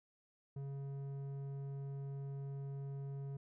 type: tone with low-pass filter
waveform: square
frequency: 138.59 Hz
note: C#3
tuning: in tune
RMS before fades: -44 dBFS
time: 0.56-3.37 s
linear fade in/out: 5 ms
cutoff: 490 Hz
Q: 0.5
effects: none